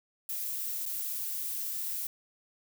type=noise with dropouts; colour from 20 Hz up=violet; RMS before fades=-35 dBFS; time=0.29-2.07 s; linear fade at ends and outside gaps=2 ms; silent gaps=0.856-0.861 s; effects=none